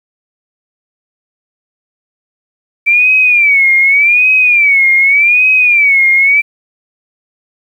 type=tone with vibrato; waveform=sine; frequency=2324 Hz; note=D7; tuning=19 cents flat; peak=-5 dBFS; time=2.86-6.42 s; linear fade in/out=20 ms; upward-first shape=sine; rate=0.85 Hz; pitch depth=150 cents each way; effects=7-bit